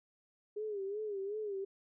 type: tone with vibrato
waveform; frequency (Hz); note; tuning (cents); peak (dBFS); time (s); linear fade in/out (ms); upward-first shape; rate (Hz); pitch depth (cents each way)
sine; 409; G#4; -26; -36; 0.56-1.65; 10; sine; 2.7; 100
effects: none